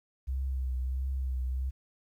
sine tone with vibrato, 64.9 Hz, C2, 13 cents flat, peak -29 dBFS, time 0.27-1.71 s, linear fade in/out 20 ms, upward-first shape triangle, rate 1.5 Hz, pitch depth 50 cents each way, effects 11-bit

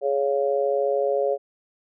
harmonic tone, 139.5 Hz, C#3, 11 cents sharp, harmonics 3 / 4 / 5, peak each -24 / -22 / -29 dBFS, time 0.01-1.38 s, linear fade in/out 50 ms, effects none

